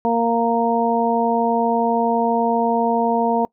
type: harmonic tone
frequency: 232.2 Hz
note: A#3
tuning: 7 cents flat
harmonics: 1 / 2 / 3 / 4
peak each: -21 / -21 / -21 / -21 dBFS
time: 0.05-3.45 s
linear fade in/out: 0 ms
effects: noise-tail reverb RT60 0.1 s tail -24 dB re dry